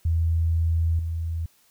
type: tone with level steps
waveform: sine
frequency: 82.41 Hz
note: E2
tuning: in tune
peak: -19 / -25 dBFS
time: 0.05-1.46 s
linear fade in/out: 5 ms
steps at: 0.99 s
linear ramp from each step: 2 ms
effects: white hiss -61 dBFS RMS until 1.7 s